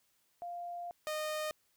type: tone pair in turn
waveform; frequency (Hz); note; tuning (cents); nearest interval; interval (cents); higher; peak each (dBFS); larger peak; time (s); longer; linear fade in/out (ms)
sine / sawtooth; 698 / 614.8; F5 / D#5; -1 / -21; major second; 220; first; -39 / -31; second; 0.42-0.91 / 1.07-1.51; first; 0
effects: white hiss -74 dBFS RMS until 1.76 s

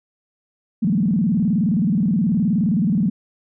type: tone with vibrato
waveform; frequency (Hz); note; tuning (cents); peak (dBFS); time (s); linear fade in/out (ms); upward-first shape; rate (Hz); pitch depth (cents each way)
sine; 196; G3; 0; -15; 0.82-3.1; 10; square; 19; 240
effects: none

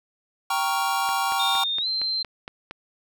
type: chord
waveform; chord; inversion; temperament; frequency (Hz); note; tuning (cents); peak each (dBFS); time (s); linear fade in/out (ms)
square; G half-diminished seventh; none; equal; 784 / 932.3 / 1108.7 / 1396.9; G5 / Bb5 / Db6 / F6; 0 / 0 / 0 / 0; -27 / -29 / -28 / -31; 0.5-1.64; 5
type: click train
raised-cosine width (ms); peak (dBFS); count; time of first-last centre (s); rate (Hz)
0.3; -19; 8; 1.09-2.71; 4.32
type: tone with pitch glide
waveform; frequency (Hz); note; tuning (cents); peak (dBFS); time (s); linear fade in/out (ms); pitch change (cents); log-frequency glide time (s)
sine; 3651 to 4122; A#7 to C8; -37 to -27; -23; 1.39-2.23; 10; +210; 1.79-1.87
effects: none

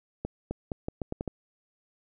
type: accelerating click train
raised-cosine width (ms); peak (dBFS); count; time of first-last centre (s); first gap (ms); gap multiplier
2; -18; 8; 0.25-1.277; 260; 0.8
effects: none

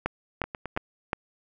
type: two click trains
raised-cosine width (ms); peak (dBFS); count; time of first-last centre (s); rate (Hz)
0.5; -11 / -18; 4 / 4; 0.06-1.131 / 0.44-0.765; 2.8 / 9.23
effects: none

